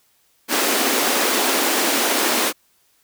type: high-pass noise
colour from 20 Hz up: pink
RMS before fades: -19 dBFS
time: 0.48-2.53 s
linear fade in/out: 50 ms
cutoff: 240 Hz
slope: 48 dB/octave
effects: white hiss -61 dBFS RMS until 3.03 s

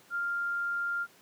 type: tone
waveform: sine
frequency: 1396.9 Hz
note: F6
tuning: in tune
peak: -29 dBFS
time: 0.1-1.07 s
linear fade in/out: 50 ms
effects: pink hiss -59 dBFS RMS until 1.21 s + high-pass 200 Hz 12 dB/octave

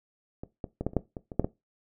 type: clicks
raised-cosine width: 2 ms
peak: -24 / -21 / -18 / -14 / -30 / -10 / -23 / -25 / -9 / -15 dBFS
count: 10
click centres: 0.435 / 0.642 / 0.81 / 0.866 / 0.934 / 0.967 / 1.168 / 1.318 / 1.396 / 1.445 s
effects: noise-tail reverb RT60 0.2 s tail -17 dB re dry

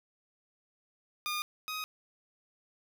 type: tone pair in turn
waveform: 15% pulse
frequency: 1215 / 1255.7 Hz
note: D#6 / D#6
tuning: -42 / +15 cents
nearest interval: minor second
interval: 57 cents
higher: second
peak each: -26 / -29 dBFS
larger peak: first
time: 1.26-1.42 / 1.68-1.84 s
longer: neither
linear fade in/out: 0 ms
effects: none

